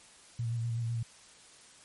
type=tone with vibrato; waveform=sine; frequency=116.54 Hz; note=A#2; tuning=in tune; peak=-30 dBFS; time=0.39-1.03 s; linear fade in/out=5 ms; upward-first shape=square; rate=8 Hz; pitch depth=26 cents each way; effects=white hiss -56 dBFS RMS until 1.84 s + MP3 48 kbps